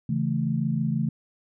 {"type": "chord", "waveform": "sine", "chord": "A major", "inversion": "first", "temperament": "equal", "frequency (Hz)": [138.59, 164.81, 220], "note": ["C#3", "E3", "A3"], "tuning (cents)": [0, 0, 0], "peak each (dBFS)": -27, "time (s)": [0.09, 1.09], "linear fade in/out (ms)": 5, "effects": []}